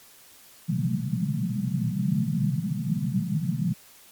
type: band-pass noise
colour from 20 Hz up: pink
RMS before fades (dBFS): -26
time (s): 0.68-3.74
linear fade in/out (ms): 20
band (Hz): 120 to 220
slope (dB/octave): 96
effects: white hiss -52 dBFS RMS until 4.11 s + MP3 96 kbps